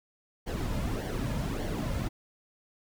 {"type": "noise with flanger", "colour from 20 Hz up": "brown", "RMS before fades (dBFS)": -32, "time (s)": [0.46, 2.09], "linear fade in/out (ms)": 20, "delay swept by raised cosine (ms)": [0.78, 2.68], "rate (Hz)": 1.7, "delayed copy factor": -0.6, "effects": []}